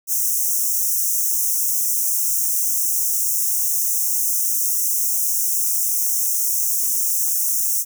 white high-pass noise, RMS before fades -20 dBFS, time 0.07-7.85 s, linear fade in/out 50 ms, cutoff 5600 Hz, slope 96 dB/octave, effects none

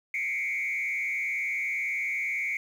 sine tone with frequency modulation, 2214 Hz, C#7, 3 cents flat, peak -26 dBFS, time 0.14-2.57 s, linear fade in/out 2 ms, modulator 130 Hz, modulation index 1, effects tanh soft clip ceiling -24 dBFS + 9-bit

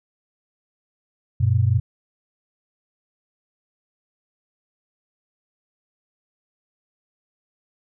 sine tone pair together, 95.9 / 120.83 Hz, G2 / B2, -37 / -37 cents, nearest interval major third, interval 400 cents, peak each -18 dBFS, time 1.4-1.8 s, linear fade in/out 10 ms, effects none

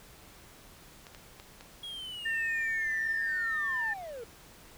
clicks, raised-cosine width 0.2 ms, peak -30 dBFS, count 4, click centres 1.068 / 1.148 / 1.399 / 1.609 s
triangle linear sweep, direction down, 3322 to 443.6 Hz, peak -37 dBFS, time 1.83-4.24 s, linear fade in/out 5 ms
sine tone with vibrato, 1803 Hz, A6, 42 cents sharp, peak -29 dBFS, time 2.25-3.94 s, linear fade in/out 10 ms, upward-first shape sine, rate 1.1 Hz, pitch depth 17 cents each way
effects pink hiss -54 dBFS RMS until 4.77 s

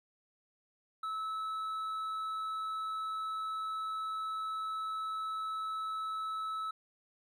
sine tone with hard clipping, 1302 Hz, E6, 22 cents flat, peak -36 dBFS, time 1.03-6.71 s, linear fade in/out 5 ms, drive 4 dB, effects none

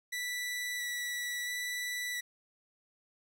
sawtooth tone with vibrato, 1961 Hz, B6, 13 cents flat, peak -31 dBFS, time 0.12-2.21 s, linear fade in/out 10 ms, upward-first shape square, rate 0.74 Hz, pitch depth 8 cents each way, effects none

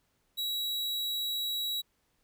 45% pulse tone, 3882 Hz, B7, 31 cents flat, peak -31 dBFS, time 0.37-1.82 s, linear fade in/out 20 ms, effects pink hiss -74 dBFS RMS until 2.23 s

